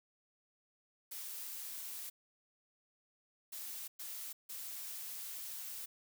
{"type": "noise bursts at uneven times", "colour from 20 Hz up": "blue", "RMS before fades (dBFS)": -45, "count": 4, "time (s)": [[1.11, 2.1], [3.52, 3.88], [3.99, 4.33], [4.49, 5.86]], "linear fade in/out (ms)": 10, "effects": []}